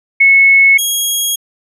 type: tone pair in turn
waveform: sine / 10% pulse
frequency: 2196 / 3290 Hz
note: C#7 / G#7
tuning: -17 / -17 cents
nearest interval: perfect fifth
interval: 700 cents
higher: second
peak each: -4 dBFS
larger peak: neither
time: 0.2-0.78 / 0.78-1.36 s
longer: neither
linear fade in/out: 10 ms
effects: resampled to 32000 Hz